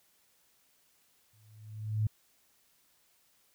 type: tone with exponential growth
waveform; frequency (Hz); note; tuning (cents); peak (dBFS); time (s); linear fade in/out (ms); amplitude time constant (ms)
sine; 107.8; A2; -35; -24; 1.33-2.07; 5; 160
effects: white hiss -69 dBFS RMS until 3.54 s